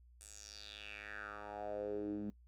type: tone with band-pass filter sweep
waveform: 10% pulse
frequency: 103.83 Hz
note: G#2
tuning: in tune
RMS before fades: -45 dBFS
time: 0.21-2.3 s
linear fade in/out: 0 ms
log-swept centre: 8900 to 220 Hz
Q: 4.4
effects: noise-tail reverb RT60 0.1 s tail -20 dB re dry + added 60 Hz sine -60 dBFS peak until 2.47 s